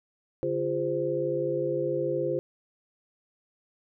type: tone cluster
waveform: sine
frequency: 142.8 / 346.3 / 405.7 / 519 Hz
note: D3 / F4 / G#4 / C5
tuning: -48 / -15 / -41 / -14 cents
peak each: -36 / -30 / -32 / -29 dBFS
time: 0.43-2.39 s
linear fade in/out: 0 ms
effects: none